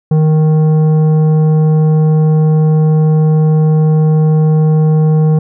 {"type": "tone with tanh clipping", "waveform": "sine", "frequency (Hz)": 155.6, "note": "D#3", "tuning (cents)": 0, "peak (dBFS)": -8, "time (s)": [0.11, 5.39], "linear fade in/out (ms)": 5, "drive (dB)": 10, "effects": []}